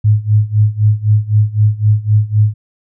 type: tone with tremolo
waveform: sine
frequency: 106.2 Hz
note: G#2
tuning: 39 cents sharp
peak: -5 dBFS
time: 0.04-2.54 s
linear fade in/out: 10 ms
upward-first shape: sine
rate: 3.9 Hz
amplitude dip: 90%
effects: none